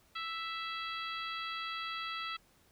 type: harmonic tone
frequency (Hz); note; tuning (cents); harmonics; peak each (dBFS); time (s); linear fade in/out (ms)
660; E5; +2; 2 / 3 / 4 / 5 / 6 / 7; -40 / -45 / -45 / -44 / -48 / -52; 0.15-2.37; 10
effects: pink hiss -67 dBFS RMS until 2.71 s